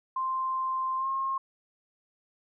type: tone with pitch glide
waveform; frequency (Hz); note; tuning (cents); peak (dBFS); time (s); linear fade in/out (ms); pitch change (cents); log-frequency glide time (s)
sine; 1046.5 to 1072.8; C6 to C6; 0 to +43; -27; 0.16-1.38; 5; +43; 0.98-1.07
effects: none